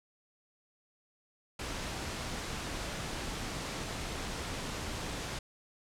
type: noise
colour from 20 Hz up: pink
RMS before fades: -38 dBFS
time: 1.59-5.39 s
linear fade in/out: 5 ms
effects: low-pass 8000 Hz 12 dB/octave